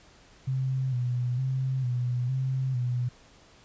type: tone with vibrato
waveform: sine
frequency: 127.3 Hz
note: C3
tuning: 47 cents flat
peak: -25 dBFS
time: 0.47-3.09 s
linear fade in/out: 10 ms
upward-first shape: square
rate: 1.1 Hz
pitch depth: 56 cents each way
effects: pink hiss -56 dBFS RMS until 3.64 s + resampled to 16000 Hz